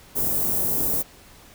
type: band-stop noise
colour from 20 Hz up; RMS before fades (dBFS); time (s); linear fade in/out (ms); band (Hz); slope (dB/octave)
white; -23; 0.15-1.03; 20; 490 to 15000; 12
effects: pink hiss -49 dBFS RMS until 1.54 s